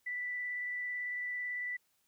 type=tone with vibrato; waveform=sine; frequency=1975.5 Hz; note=B6; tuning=in tune; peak=-35 dBFS; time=0.06-1.77 s; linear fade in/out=10 ms; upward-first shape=square; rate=18 Hz; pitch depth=8 cents each way; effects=white hiss -75 dBFS RMS until 2.07 s